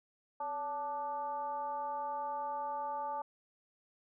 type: tone with frequency modulation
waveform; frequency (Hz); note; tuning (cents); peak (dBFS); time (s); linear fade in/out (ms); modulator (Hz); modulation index
sine; 875; A5; -10; -35; 0.4-3.22; 5; 307; 0.73
effects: none